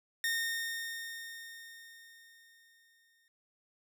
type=tone with exponential decay; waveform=sawtooth; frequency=1836 Hz; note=A#6; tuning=27 cents flat; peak=-26 dBFS; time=0.24-3.28 s; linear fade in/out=1 ms; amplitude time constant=660 ms; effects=none